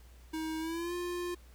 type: tone with pitch glide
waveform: square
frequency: 317.5 to 352.3 Hz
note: D#4 to F4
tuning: +35 to +15 cents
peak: -35 dBFS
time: 0.33-1.35 s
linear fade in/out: 10 ms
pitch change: +180 cents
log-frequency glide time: 0.59-0.94 s
effects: added 60 Hz sine -53 dBFS peak until 1.54 s + pink hiss -63 dBFS RMS until 1.54 s